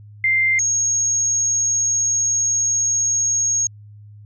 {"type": "tone pair in turn", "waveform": "sine", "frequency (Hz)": [2093, 6555], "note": ["C7", "G#8"], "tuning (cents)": [0, -24], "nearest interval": "octave + minor sixth", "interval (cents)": 1976, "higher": "second", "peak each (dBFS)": [-14, -16], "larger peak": "first", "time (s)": [[0.24, 0.59], [0.59, 3.67]], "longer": "second", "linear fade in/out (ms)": 2, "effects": ["added 104 Hz sine -39 dBFS peak until 4.25 s"]}